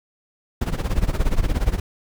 brown noise with tremolo, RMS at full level -17 dBFS, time 0.61-1.8 s, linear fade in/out 5 ms, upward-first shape sine, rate 17 Hz, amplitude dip 85%, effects none

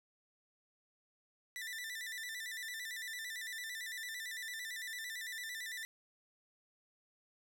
sawtooth tone with vibrato, 1877 Hz, A#6, 11 cents sharp, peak -38 dBFS, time 1.56-5.85 s, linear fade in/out 0 ms, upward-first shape square, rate 8.9 Hz, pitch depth 85 cents each way, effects none

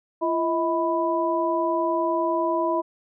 sine tone cluster, 339.9 / 640 / 990 Hz, F4 / D#5 / B5, -47 / +49 / +4 cents, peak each -25 dBFS, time 0.21-2.82 s, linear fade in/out 20 ms, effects none

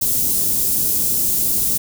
white band-stop noise, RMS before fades -18 dBFS, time 0.01-1.78 s, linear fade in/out 10 ms, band 300 to 8400 Hz, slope 12 dB/octave, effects none

